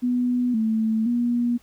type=tone with pitch steps; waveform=sine; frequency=246.7 / 220.9 / 239.9 Hz; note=B3 / A3 / A#3; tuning=-2 / +7 / +50 cents; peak=-19 dBFS; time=0.02-1.58 s; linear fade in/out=20 ms; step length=520 ms; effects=pink hiss -58 dBFS RMS until 1.62 s